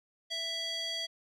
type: tone with band-pass filter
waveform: square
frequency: 661 Hz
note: E5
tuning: 5 cents sharp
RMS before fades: -36 dBFS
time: 0.3-1.07 s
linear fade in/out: 20 ms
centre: 3900 Hz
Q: 7.7
effects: none